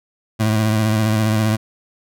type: tone with vibrato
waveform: 25% pulse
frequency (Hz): 108.9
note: A2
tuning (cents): -17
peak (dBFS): -11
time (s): 0.39-1.57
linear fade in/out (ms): 20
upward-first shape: sine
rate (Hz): 15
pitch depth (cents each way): 42
effects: none